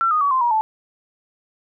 sine tone with pitch steps, 1348 / 1236.1 / 1133.5 / 1039.5 / 953.2 / 874.1 Hz, E6 / D#6 / C#6 / C6 / A#5 / A5, +38 / -12 / +38 / -12 / +38 / -12 cents, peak -15 dBFS, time 0.01-0.61 s, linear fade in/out 0 ms, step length 100 ms, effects none

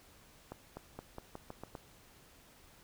accelerating click train, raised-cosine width 1 ms, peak -29 dBFS, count 8, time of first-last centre 0.52-1.752 s, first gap 250 ms, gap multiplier 0.88, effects pink hiss -61 dBFS RMS until 2.83 s

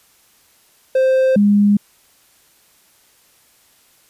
triangle / sine tone pair in turn, 523.3 / 204.6 Hz, C5 / G#3, 0 / -26 cents, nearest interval octave + major third, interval 1626 cents, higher first, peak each -9 dBFS, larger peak neither, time 0.95-1.36 / 1.36-1.77 s, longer neither, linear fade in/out 5 ms, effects white hiss -54 dBFS RMS until 4.09 s + resampled to 32000 Hz

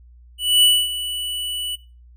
square tone with ADSR envelope, 2960 Hz, F#7, in tune, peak -10 dBFS, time 0.38-1.76 s, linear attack 250 ms, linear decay 250 ms, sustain -14 dB, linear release 14 ms, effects noise-tail reverb RT60 0.3 s tail -17 dB re dry + added 60 Hz sine -44 dBFS peak until 2.16 s

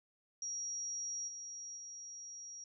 sine tone with level steps, 5680 Hz, F8, 28 cents sharp, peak -38 / -44 / -46 dBFS, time 0.42-2.64 s, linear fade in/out 2 ms, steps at 1.27 / 1.76 s, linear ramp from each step 20 ms, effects none

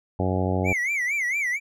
harmonic tone, 93 Hz, F#2, 9 cents sharp, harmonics 1 / 2 / 3 / 4 / 5 / 6 / 7 / 8 / 9, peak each -25 / -28 / -30 / -31 / -32 / -33 / -33 / -34 / -35 dBFS, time 0.19-0.73 s, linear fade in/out 5 ms
triangle tone with vibrato, 2133 Hz, C7, 33 cents sharp, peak -21 dBFS, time 0.64-1.6 s, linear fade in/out 50 ms, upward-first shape sine, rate 4.4 Hz, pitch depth 180 cents each way
effects none

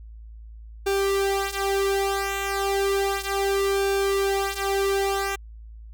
sawtooth tone with flanger, 393.8 Hz, G4, 8 cents sharp, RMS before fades -24 dBFS, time 0.86-5.36 s, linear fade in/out 10 ms, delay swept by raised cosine 0.98 to 4.88 ms, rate 0.33 Hz, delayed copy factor -0.8, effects added 55 Hz sine -39 dBFS peak until 5.93 s

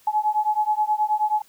sine beating tone pair, 846 / 855.4 Hz, G#5 / A5, +32 / -49 cents, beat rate 9.4 Hz, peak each -22 dBFS, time 0.07-1.42 s, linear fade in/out 5 ms, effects white hiss -56 dBFS RMS until 1.48 s

